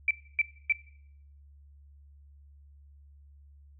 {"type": "tone bursts", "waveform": "sine", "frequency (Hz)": 2328, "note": "D7", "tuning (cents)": -16, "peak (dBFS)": -21, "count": 3, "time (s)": [0.08, 0.724], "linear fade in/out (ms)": 2, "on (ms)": 28, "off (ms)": 280, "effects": ["noise-tail reverb RT60 0.7 s tail -20 dB re dry", "added 71 Hz sine -52 dBFS peak until 3.79 s"]}